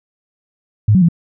sine tone with pitch steps, 105.7 / 186 / 168.7 Hz, G#2 / F#3 / E3, +31 / +9 / +40 cents, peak -7 dBFS, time 0.88-1.087 s, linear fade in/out 5 ms, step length 69 ms, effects none

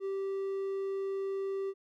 triangle tone, 389.8 Hz, G4, 10 cents flat, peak -30 dBFS, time 0-1.74 s, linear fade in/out 50 ms, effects none

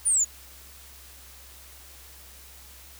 sine exponential sweep, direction down, 9670 to 6645 Hz, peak -19 dBFS, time 0.05-0.25 s, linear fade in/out 20 ms, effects added 66 Hz sine -51 dBFS peak until 2.99 s + white hiss -49 dBFS RMS until 2.99 s

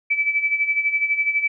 sine tone with tremolo, 2308 Hz, D7, 31 cents flat, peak -15 dBFS, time 0.1-1.48 s, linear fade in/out 10 ms, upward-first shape sine, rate 12 Hz, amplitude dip 70%, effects none

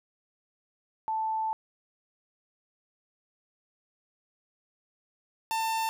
sine / 45% pulse tone pair in turn, 880 / 894.3 Hz, A5 / A5, 0 / +28 cents, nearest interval unison, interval 28 cents, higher second, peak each -27 dBFS, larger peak neither, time 1.08-1.53 / 5.51-5.89 s, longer first, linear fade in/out 0 ms, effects none

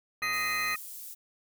click train, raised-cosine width 0.5 ms, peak -31 dBFS, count 64, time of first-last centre 0.22-0.745 s, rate 120 Hz
25% pulse tone, 2053 Hz, C7, 33 cents flat, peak -29 dBFS, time 0.22-0.75 s, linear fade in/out 10 ms
harmonic tone, 624 Hz, D#5, 5 cents sharp, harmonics 2 / 3 / 4, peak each -34 / -34 / -34 dBFS, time 0.22-0.76 s, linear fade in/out 5 ms
pink high-pass noise, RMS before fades -43 dBFS, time 0.32-1.15 s, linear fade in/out 20 ms, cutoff 12000 Hz, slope 12 dB/octave
effects none

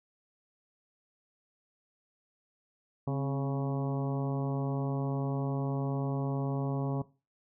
harmonic tone with a mistuned harmonic, 138.59 Hz, C#3, in tune, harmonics 1 / 2 / 3 / 4 / 5 / 6 / 7 / 8, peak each -30 / -36 / -40 / -42 / -44 / -46 / -47 / -48 dBFS, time 3.07-7.02 s, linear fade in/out 5 ms, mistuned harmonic 2, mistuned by -56 cents, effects noise-tail reverb RT60 0.3 s tail -18 dB re dry

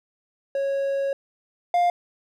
triangle tone pair in turn, 551 / 702.6 Hz, C#5 / F5, -11 / +10 cents, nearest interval major third, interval 421 cents, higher second, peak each -20 / -15 dBFS, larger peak second, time 0.55-1.13 / 1.74-1.9 s, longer first, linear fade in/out 2 ms, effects none

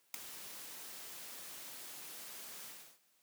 white noise with ADSR envelope, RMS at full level -34 dBFS, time 0.14-2.99 s, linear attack 3 ms, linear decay 4 ms, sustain -15 dB, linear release 340 ms, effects white hiss -73 dBFS RMS until 3.22 s + high-pass 150 Hz 12 dB/octave

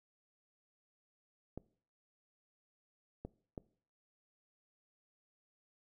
clicks, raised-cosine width 2 ms, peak -29 dBFS, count 3, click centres 1.576 / 3.25 / 3.578 s, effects noise-tail reverb RT60 0.5 s tail -21 dB re dry

